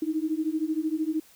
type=beating tone pair; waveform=sine; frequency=307.8 / 320.8 Hz; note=D#4 / E4; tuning=-19 / -47 cents; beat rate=13 Hz; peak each=-28 dBFS; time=0.02-1.2 s; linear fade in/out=5 ms; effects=white hiss -56 dBFS RMS until 1.35 s